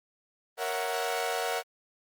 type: chord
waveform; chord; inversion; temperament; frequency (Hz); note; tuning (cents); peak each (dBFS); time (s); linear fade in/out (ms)
sawtooth; F# dominant seventh; first; equal; 466.2 / 554.4 / 659.3 / 740; A#4 / C#5 / E5 / F#5; 0 / 0 / 0 / 0; -30 / -33 / -32 / -29; 0.57-1.63; 50
effects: Opus 24 kbps